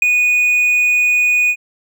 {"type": "tone with ADSR envelope", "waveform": "triangle", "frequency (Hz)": 2475, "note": "D#7", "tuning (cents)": -10, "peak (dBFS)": -3, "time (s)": [0.02, 1.56], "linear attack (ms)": 4, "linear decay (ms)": 7, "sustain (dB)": -6, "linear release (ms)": 62, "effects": []}